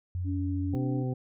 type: tone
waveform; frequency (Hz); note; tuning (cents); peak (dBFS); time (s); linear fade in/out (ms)
sine; 89.7; F2; +47; -29; 0.15-0.75; 0
type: tone with pitch glide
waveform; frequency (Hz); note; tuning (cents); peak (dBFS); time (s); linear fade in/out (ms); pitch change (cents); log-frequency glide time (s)
sine; 283 to 287.8; C#4 to D4; +36 to -35; -31; 0.24-1.05; 50; +29; 0.61-0.85
type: harmonic tone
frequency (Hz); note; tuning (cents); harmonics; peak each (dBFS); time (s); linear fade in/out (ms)
127.8; C3; -40; 1 / 2 / 3 / 4 / 6; -29 / -35 / -39 / -41 / -45; 0.73-1.14; 10
effects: none